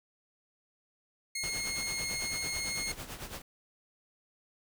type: tone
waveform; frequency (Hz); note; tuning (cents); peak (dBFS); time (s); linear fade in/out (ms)
15% pulse; 2154; C7; +50; -27; 1.35-2.92; 5
type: noise with tremolo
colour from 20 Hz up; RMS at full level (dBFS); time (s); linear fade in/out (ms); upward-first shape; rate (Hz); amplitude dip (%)
pink; -40; 1.43-3.42; 5; sine; 9; 70
effects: none